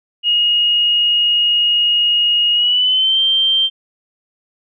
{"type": "tone with pitch glide", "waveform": "sine", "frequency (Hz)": [2872, 3150], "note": ["F7", "G7"], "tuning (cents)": [48, 8], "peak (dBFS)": -11, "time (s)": [0.23, 3.7], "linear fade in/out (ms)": 50, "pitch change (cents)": 160, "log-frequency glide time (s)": [2.53, 3.2], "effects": []}